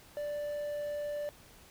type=tone with quantisation; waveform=triangle; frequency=587.3 Hz; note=D5; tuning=in tune; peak=-32 dBFS; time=0.17-1.29 s; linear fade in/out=0 ms; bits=10; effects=pink hiss -57 dBFS RMS until 1.7 s